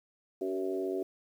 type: harmonic tone with a mistuned harmonic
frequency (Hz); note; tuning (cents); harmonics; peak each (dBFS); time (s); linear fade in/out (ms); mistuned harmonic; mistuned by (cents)
94; F#2; +28; 3 / 4 / 5 / 6 / 7; -38 / -32 / -42 / -44 / -41; 0.41-1.03; 5; 4; +18
effects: 10-bit